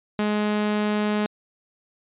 sawtooth tone, 210 Hz, G#3, 19 cents sharp, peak -17 dBFS, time 0.19-1.26 s, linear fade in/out 0 ms, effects resampled to 8000 Hz

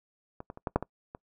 clicks, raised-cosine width 1 ms, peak -26 / -25 / -30 / -16 / -9 / -20 / -27 dBFS, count 7, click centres 0.404 / 0.501 / 0.574 / 0.672 / 0.76 / 0.826 / 1.149 s, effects noise-tail reverb RT60 0.1 s tail -24 dB re dry

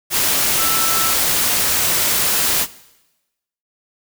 sine tone in noise, 1324 Hz, E6, 7 cents sharp, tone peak -22 dBFS, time 0.57-1.15 s, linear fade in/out 50 ms, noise white, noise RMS -17 dBFS, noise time 0.1-2.67 s, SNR -8 dB, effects noise-tail reverb RT60 1.0 s tail -19 dB re dry

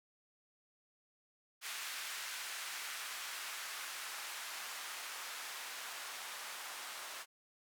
blue noise with band-pass filter sweep, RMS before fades -45 dBFS, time 1.61-7.26 s, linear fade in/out 50 ms, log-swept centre 1600 to 990 Hz, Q 0.97, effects none

